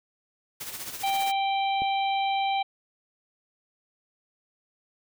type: noise with tremolo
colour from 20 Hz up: white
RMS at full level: -35 dBFS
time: 0.6-1.32 s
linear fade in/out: 10 ms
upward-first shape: sine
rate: 15 Hz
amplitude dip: 55%
type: harmonic tone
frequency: 784 Hz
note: G5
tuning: in tune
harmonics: 1 / 3 / 4 / 5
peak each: -24 / -34 / -36 / -38 dBFS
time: 1.03-2.63 s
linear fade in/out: 10 ms
type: click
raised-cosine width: 2 ms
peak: -24 dBFS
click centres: 1.82 s
effects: none